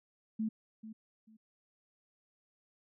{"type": "tone with echo", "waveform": "sine", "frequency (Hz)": 219.5, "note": "A3", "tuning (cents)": -4, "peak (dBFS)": -31, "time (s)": [0.39, 0.49], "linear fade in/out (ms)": 10, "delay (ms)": 440, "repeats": 2, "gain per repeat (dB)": -13, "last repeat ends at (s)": 1.37, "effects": []}